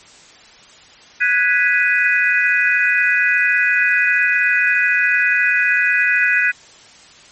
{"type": "chord", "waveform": "sine", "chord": "G# minor seventh", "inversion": "third", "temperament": "equal", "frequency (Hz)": [1480, 1661.2, 1975.5, 2489], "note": ["F#6", "G#6", "B6", "D#7"], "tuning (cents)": [0, 0, 0, 0], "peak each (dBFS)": -18, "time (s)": [1.2, 6.52], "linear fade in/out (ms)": 20, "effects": ["white hiss -44 dBFS RMS until 7.31 s", "MP3 32 kbps"]}